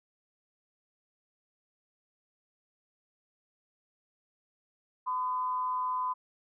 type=tone pair together; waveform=sine; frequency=1013 / 1219 Hz; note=B5 / D#6; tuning=+44 / -36 cents; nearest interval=minor third; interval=320 cents; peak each=-29 / -40 dBFS; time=5.06-6.14 s; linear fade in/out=20 ms; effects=none